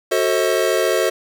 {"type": "chord", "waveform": "square", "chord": "F# diminished seventh", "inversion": "none", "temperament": "just", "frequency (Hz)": [370, 444, 532.8, 639.4], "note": ["F#4", "A4", "C5", "Eb5"], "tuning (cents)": [0, 16, 31, 47], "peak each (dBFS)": -22, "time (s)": [0.11, 1.1], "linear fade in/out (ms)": 10, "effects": []}